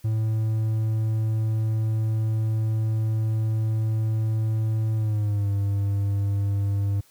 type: tone with pitch glide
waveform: triangle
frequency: 110 to 100.29 Hz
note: A2 to G2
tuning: 0 to +40 cents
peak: -19 dBFS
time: 0.04-7.01 s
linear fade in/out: 10 ms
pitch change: -160 cents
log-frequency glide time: 4.96-5.49 s
effects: white hiss -58 dBFS RMS until 7.1 s